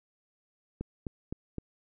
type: click train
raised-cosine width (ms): 3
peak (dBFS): -22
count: 4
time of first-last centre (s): 0.81-1.583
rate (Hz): 3.88
effects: none